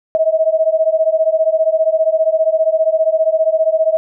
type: beating tone pair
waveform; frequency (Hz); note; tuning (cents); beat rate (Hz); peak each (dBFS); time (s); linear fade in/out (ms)
sine; 632 / 647; D#5 / E5; +27 / -32; 15; -14; 0.15-3.97; 0
effects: none